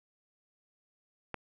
click, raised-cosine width 0.5 ms, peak -21 dBFS, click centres 1.343 s, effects none

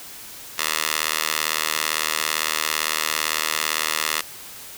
10% pulse tone with high-pass filter, 77.78 Hz, D#2, in tune, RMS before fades -24 dBFS, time 0.58-4.21 s, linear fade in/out 5 ms, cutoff 1600 Hz, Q 0.62, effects white hiss -39 dBFS RMS until 4.77 s

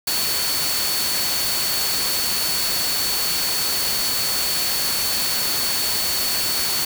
sine tone in noise, 4440 Hz, C#8, 2 cents sharp, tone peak -24 dBFS, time 0.07-6.85 s, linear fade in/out 5 ms, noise white, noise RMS -23 dBFS, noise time 0.07-6.85 s, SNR -4 dB, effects none

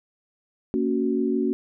sine chord, F# major, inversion first, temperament just, 231.2 / 277.5 / 370 Hz, A#3 / C#4 / F#4, -14 / +2 / 0 cents, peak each -25 dBFS, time 0.74-1.53 s, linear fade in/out 0 ms, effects none

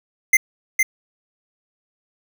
square tone with echo, 2082 Hz, C7, 9 cents flat, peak -10 dBFS, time 0.33-0.37 s, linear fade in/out 5 ms, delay 460 ms, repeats 1, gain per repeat -4 dB, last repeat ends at 0.83 s, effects none

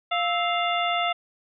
harmonic tone with a mistuned harmonic, 698.5 Hz, F5, in tune, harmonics 1 / 2 / 3 / 4 / 5, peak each -25 / -28 / -30 / -31 / -32 dBFS, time 0.11-1.13 s, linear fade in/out 10 ms, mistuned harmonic 2, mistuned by -110 cents, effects none

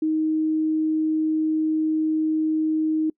sine tone, 313.4 Hz, D#4, 13 cents sharp, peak -19 dBFS, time 0.02-3.1 s, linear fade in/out 5 ms, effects noise-tail reverb RT60 0.1 s tail -25 dB re dry

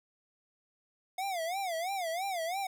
square tone with vibrato, 717 Hz, F5, 45 cents sharp, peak -33 dBFS, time 1.18-2.67 s, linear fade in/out 5 ms, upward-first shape sine, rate 3 Hz, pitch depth 180 cents each way, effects none

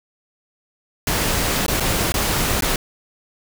pink noise with dropouts, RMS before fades -20 dBFS, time 1.07-2.76 s, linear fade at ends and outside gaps 2 ms, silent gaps 1.664-1.681 / 1.8-1.805 / 2.121-2.141 / 2.608-2.622 s, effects none

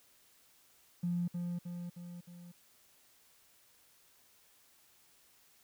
triangle tone with echo, 174.61 Hz, F3, in tune, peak -27 dBFS, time 1.03-1.28 s, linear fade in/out 10 ms, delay 310 ms, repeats 4, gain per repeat -5 dB, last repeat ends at 2.52 s, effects tanh soft clip ceiling -29 dBFS + white hiss -66 dBFS RMS until 5.63 s

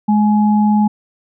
sine tone pair together, 210.5 / 842 Hz, G#3 / G#5, +24 / +24 cents, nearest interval 2 octaves, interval 2400 cents, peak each -10 / -18 dBFS, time 0.08-0.88 s, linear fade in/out 10 ms, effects none

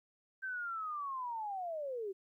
sine linear sweep, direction down, 1568 to 370 Hz, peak -37 dBFS, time 0.42-2.13 s, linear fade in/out 20 ms, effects 13-bit

